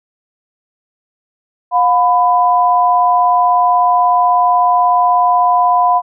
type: tone pair together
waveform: sine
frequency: 715 / 998.7 Hz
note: F5 / B5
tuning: +41 / +19 cents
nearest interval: tritone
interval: 578 cents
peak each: -11 dBFS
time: 1.71-6.02 s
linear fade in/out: 50 ms
effects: none